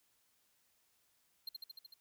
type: tone with echo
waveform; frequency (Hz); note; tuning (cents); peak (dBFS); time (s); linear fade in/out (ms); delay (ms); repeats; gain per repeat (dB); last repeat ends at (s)
square; 4186; C8; 0; -40; 1.47-1.49; 5; 75; 6; -2; 1.94
effects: white hiss -75 dBFS RMS until 2 s